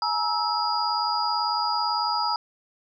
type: tone cluster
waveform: sine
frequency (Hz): 845 / 943 / 1306 / 4868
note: G#5 / A#5 / E6 / D#8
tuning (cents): +30 / +20 / -17 / -39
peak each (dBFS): -28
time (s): 0.02-2.36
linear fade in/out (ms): 2
effects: none